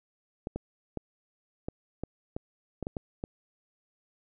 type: clicks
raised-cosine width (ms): 2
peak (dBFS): -20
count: 10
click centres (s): 0.471 / 0.56 / 0.973 / 1.685 / 2.036 / 2.365 / 2.827 / 2.869 / 2.968 / 3.239
effects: none